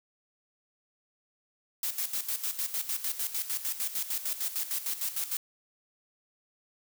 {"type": "noise with tremolo", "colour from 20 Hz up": "blue", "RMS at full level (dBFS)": -31, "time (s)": [1.83, 5.37], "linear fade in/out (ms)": 2, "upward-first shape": "square", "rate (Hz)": 6.6, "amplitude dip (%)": 70, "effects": []}